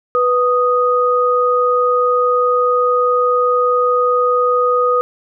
sine tone pair together, 493.9 / 1243.1 Hz, B4 / D#6, 0 / -2 cents, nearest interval octave + major third, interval 1598 cents, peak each -14 dBFS, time 0.15-5.01 s, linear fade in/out 0 ms, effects none

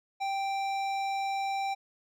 sine tone with hard clipping, 784 Hz, G5, in tune, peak -31 dBFS, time 0.2-1.75 s, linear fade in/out 20 ms, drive 13 dB, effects none

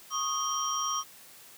sine tone cluster, 1103 / 1246 / 3159 / 5700 Hz, C#6 / D#6 / G7 / F8, -9 / +2 / +13 / +34 cents, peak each -33 / -33 / -37 / -33 dBFS, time 0.1-1.04 s, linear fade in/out 50 ms, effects white hiss -52 dBFS RMS until 1.57 s + high-pass 100 Hz 12 dB/octave

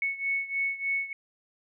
sine beating tone pair, 2209 / 2212.3 Hz, C#7 / C#7, -7 / -4 cents, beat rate 3.3 Hz, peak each -29 / -32 dBFS, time 0.02-1.13 s, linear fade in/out 2 ms, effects none

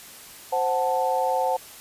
sine chord, F# diminished, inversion second, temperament equal, 523.3 / 740 / 880 Hz, C5 / F#5 / A5, 0 / 0 / 0 cents, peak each -25 dBFS, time 0.52-1.57 s, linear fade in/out 10 ms, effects white hiss -44 dBFS RMS until 1.8 s + resampled to 32000 Hz

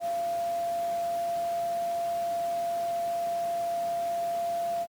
sine tone in noise, 686 Hz, F5, 31 cents flat, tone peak -27 dBFS, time 0-4.87 s, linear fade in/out 50 ms, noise pink, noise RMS -45 dBFS, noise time 0-4.87 s, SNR +15 dB, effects high-pass 150 Hz 12 dB/octave + Opus 48 kbps

